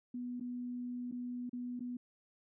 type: tone with dropouts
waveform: sine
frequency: 245.7 Hz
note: B3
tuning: 9 cents flat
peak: -38 dBFS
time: 0.14-1.97 s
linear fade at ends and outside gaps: 5 ms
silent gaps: 0.399-0.408 / 1.114-1.122 / 1.495-1.53 / 1.795-1.805 s
effects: none